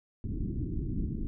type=low-pass noise; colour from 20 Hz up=pink; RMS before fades=-33 dBFS; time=0.24-1.27 s; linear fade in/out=0 ms; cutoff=340 Hz; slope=48 dB/octave; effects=none